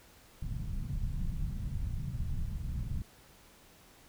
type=low-pass noise; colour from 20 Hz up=pink; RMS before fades=-35 dBFS; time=0.42-3.02 s; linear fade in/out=2 ms; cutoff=160 Hz; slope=24 dB/octave; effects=pink hiss -59 dBFS RMS until 4.08 s